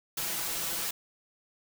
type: noise with comb filter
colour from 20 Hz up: white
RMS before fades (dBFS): -33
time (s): 0.17-0.91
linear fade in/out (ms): 5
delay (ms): 6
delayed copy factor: +0.8
effects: none